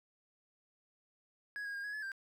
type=tone with pitch steps; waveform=triangle; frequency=1667 / 1637 / 1617 / 1669 / 1714 / 1580 Hz; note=G#6 / G#6 / G#6 / G#6 / A6 / G6; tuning=+6 / -25 / -47 / +8 / -46 / +13 cents; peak=-37 dBFS; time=1.56-2.118 s; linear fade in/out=0 ms; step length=93 ms; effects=none